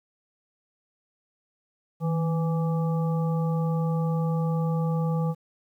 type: harmonic tone with a mistuned harmonic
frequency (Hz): 166.3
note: E3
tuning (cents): +16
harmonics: 1 / 3 / 5 / 7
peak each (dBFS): -23 / -33 / -37 / -40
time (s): 2-5.35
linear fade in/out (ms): 50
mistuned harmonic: 1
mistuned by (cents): -63
effects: 10-bit